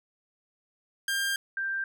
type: tone pair in turn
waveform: sawtooth / sine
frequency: 1598 / 1577.8 Hz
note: G6 / G6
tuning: +33 / +11 cents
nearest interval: unison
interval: 22 cents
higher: first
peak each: -23 / -28 dBFS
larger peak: first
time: 1.08-1.36 / 1.57-1.84 s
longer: first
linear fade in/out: 2 ms
effects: none